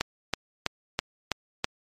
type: click train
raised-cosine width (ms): 0.2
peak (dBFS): -7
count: 6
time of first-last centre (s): 0.01-1.644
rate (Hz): 3.06
effects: MP3 96 kbps